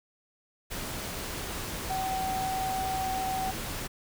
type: tone in noise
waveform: sine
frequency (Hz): 760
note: F#5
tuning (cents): +46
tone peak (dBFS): -29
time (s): 1.89-3.52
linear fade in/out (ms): 20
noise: pink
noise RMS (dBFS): -36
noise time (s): 0.7-3.88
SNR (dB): +4
effects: none